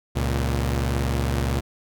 sawtooth tone pair together, 69.3 / 117.12 Hz, C#2 / A#2, 0 / +9 cents, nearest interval major sixth, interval 909 cents, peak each -19 / -22 dBFS, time 0.15-1.61 s, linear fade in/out 20 ms, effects none

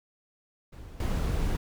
brown noise with level steps, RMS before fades -44 / -28 dBFS, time 0.72-1.57 s, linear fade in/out 10 ms, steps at 1 s, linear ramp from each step 2 ms, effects none

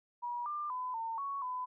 sine tone with pitch steps, 963 / 1193 / 1007 / 906 / 1113 / 1005 Hz, B5 / D6 / B5 / A#5 / C#6 / B5, -44 / +27 / +33 / -50 / +7 / +30 cents, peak -35 dBFS, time 0.22-1.66 s, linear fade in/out 20 ms, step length 240 ms, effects none

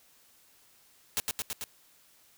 white noise with echo, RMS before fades -29 dBFS, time 1.17-1.2 s, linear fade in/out 0 ms, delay 110 ms, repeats 4, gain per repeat -2 dB, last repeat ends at 1.64 s, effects white hiss -62 dBFS RMS until 2.37 s

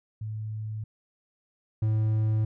sine / triangle tone pair in turn, 108.3 / 108.87 Hz, A2 / A2, -27 / -18 cents, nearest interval unison, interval 9 cents, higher second, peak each -31 / -20 dBFS, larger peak second, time 0.21-0.84 / 1.82-2.45 s, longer neither, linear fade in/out 5 ms, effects none

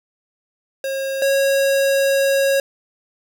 square tone pair in turn, 540 / 548.5 Hz, C#5 / C#5, -45 / -18 cents, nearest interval unison, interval 27 cents, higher second, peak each -22 / -15 dBFS, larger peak second, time 0.84-1.22 / 1.22-2.6 s, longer second, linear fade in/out 2 ms, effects none

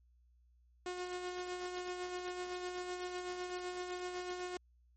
sawtooth tone with tremolo, 360.6 Hz, F#4, 45 cents flat, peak -34 dBFS, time 0.86-4.57 s, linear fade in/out 2 ms, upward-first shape sine, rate 7.9 Hz, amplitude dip 40%, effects added 60 Hz sine -65 dBFS peak until 4.96 s + MP3 32 kbps

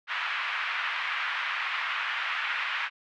pink band-pass noise, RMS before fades -31 dBFS, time 0.07-2.9 s, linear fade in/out 50 ms, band 1200 to 2800 Hz, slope 24 dB/octave, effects none

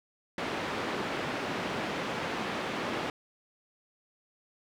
pink band-pass noise, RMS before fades -34 dBFS, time 0.38-3.1 s, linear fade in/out 2 ms, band 200 to 2800 Hz, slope 12 dB/octave, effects none

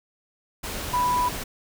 sine tone in noise, 987.8 Hz, B5, in tune, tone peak -20 dBFS, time 0.93-1.29 s, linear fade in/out 10 ms, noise pink, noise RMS -32 dBFS, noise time 0.63-1.44 s, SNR +9 dB, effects none

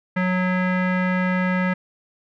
square tone with low-pass filter, 183.4 Hz, F#3, 15 cents flat, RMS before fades -21 dBFS, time 0.16-1.74 s, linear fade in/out 10 ms, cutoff 1900 Hz, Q 4, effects none

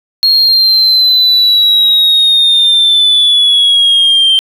sine linear sweep, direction down, 4275 to 3136 Hz, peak -3 dBFS, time 0.23-4.39 s, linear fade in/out 0 ms, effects tanh soft clip ceiling -3 dBFS + 7-bit

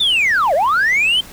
sine linear two-way sweep, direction down then up, 3651 to 523.3 to 3162 Hz, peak -10 dBFS, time 0-1.21 s, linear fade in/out 10 ms, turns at 0.54 s, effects tanh soft clip ceiling -10 dBFS + pink hiss -38 dBFS RMS until 1.32 s

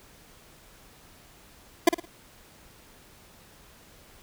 25% pulse tone with echo, 340 Hz, F4, 46 cents flat, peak -9 dBFS, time 1.87-1.89 s, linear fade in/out 5 ms, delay 55 ms, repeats 3, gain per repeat -10 dB, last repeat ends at 2.055 s, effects pink hiss -54 dBFS RMS until 4.22 s

